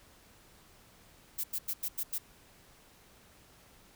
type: noise bursts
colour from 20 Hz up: violet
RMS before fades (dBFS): -34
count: 6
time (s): 1.38-2.184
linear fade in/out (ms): 10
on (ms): 59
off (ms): 90
effects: pink hiss -60 dBFS RMS until 3.95 s